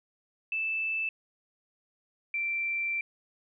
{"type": "tone pair in turn", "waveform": "sine", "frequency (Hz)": [2637, 2349], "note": ["E7", "D7"], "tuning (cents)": [0, 0], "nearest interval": "major second", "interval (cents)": 200, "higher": "first", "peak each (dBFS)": -28, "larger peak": "neither", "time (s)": [[0.52, 1.09], [2.34, 3.01]], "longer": "second", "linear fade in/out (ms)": 2, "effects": []}